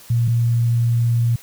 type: tone pair in turn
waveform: sine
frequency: 117.7 / 117.7 Hz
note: A#2 / A#2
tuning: +17 / +17 cents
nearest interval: unison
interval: 0 cents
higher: neither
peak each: -14 / -14 dBFS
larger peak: neither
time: 0.1-0.28 / 0.28-1.36 s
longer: second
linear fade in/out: 5 ms
effects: white hiss -44 dBFS RMS until 1.42 s